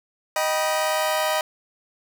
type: chord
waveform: sawtooth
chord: Eb augmented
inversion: none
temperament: just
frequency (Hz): 622.3 / 777.8 / 972.3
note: Eb5 / G5 / B5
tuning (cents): 0 / -14 / -27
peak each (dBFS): -19 / -24 / -23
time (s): 0.36-1.41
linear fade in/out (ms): 2
effects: none